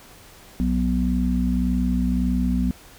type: harmonic tone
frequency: 61.74 Hz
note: B1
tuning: in tune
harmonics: 1 / 3 / 4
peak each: -23 / -23 / -23 dBFS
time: 0.6-2.71 s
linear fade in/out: 0 ms
effects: pink hiss -47 dBFS RMS until 2.98 s